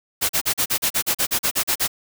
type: noise bursts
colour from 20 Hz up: white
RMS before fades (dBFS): -20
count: 14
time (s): 0.21-1.879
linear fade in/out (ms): 20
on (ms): 83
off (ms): 39
effects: none